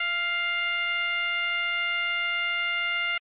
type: tone with frequency modulation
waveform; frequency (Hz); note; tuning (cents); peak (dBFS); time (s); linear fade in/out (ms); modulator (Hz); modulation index
sine; 2100; C7; +6; -24; 0-3.18; 5; 707; 1.1
effects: MP3 32 kbps